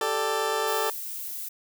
20% pulse chord, G suspended second, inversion none, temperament just, 392 / 441 / 588 Hz, G4 / A4 / D5, 0 / +4 / +2 cents, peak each -27 / -22 / -27 dBFS, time 0.01-0.9 s, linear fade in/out 2 ms
violet noise, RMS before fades -35 dBFS, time 0.67-1.49 s, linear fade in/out 10 ms
effects none

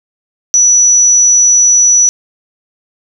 sine tone, 5910 Hz, F#8, 3 cents flat, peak -4 dBFS, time 0.54-2.09 s, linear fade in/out 0 ms, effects none

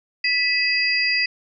sine tone cluster, 1979 / 2563 / 4813 Hz, B6 / E7 / D8, +3 / -49 / +42 cents, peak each -22 dBFS, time 0.24-1.26 s, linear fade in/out 5 ms, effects none

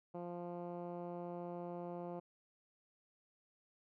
10% pulse tone with low-pass filter, 174.61 Hz, F3, in tune, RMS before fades -45 dBFS, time 0.14-2.2 s, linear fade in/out 10 ms, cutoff 690 Hz, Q 1, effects none

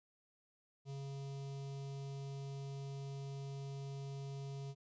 square tone with notch filter, 138.1 Hz, C#3, 6 cents flat, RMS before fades -45 dBFS, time 0.85-4.75 s, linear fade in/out 50 ms, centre 1600 Hz, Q 0.67, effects resampled to 16000 Hz

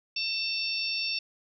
harmonic tone with a mistuned harmonic, 905 Hz, A5, 48 cents sharp, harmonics 3 / 4 / 5 / 6, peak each -32 / -39 / -35 / -32 dBFS, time 0.16-1.19 s, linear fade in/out 5 ms, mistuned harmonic 3, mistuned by -26 cents, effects none

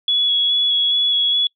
sine tone with vibrato, 3373 Hz, G#7, 26 cents sharp, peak -14 dBFS, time 0.08-1.47 s, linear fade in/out 2 ms, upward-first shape square, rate 2.4 Hz, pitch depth 10 cents each way, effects noise-tail reverb RT60 0.1 s tail -25 dB re dry

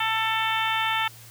harmonic tone with a mistuned harmonic, 444.1 Hz, A4, 16 cents sharp, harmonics 2 / 3 / 4 / 5 / 6 / 7 / 8, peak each -27 / -29 / -30 / -31 / -32 / -32 / -33 dBFS, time 0-1.08 s, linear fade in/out 5 ms, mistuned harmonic 7, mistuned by -17 cents, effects added 115 Hz sine -48 dBFS peak until 1.3 s + white hiss -48 dBFS RMS until 1.3 s

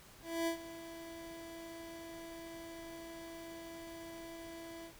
25% pulse tone with ADSR envelope, 332.2 Hz, E4, 13 cents sharp, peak -28 dBFS, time 0.22-4.94 s, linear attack 250 ms, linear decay 98 ms, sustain -15 dB, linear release 94 ms, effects pink hiss -58 dBFS RMS until 4.99 s

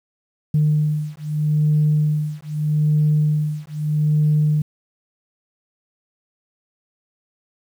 sine beating tone pair, 151 / 151.8 Hz, D3 / D#3, +48 / -42 cents, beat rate 0.8 Hz, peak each -18 dBFS, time 0.54-4.62 s, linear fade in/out 5 ms, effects tanh soft clip ceiling -9 dBFS + 8-bit

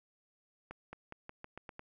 accelerating click train, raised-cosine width 0.5 ms, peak -30 dBFS, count 8, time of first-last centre 0.71-1.794 s, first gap 220 ms, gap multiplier 0.88, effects none

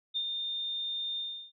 sine tone with ADSR envelope, 3625 Hz, A#7, 49 cents flat, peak -28 dBFS, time 0.14-1.52 s, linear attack 26 ms, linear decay 67 ms, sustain -4 dB, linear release 340 ms, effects none

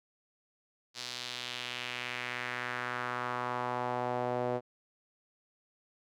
sawtooth tone with band-pass filter sweep, 123.47 Hz, B2, in tune, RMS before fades -36 dBFS, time 0.94-4.61 s, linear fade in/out 50 ms, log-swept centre 4700 to 560 Hz, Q 2, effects none

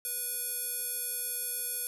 square tone with band-pass filter, 491.2 Hz, B4, 9 cents flat, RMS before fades -35 dBFS, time 0.05-1.87 s, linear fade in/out 0 ms, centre 11000 Hz, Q 5.4, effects none

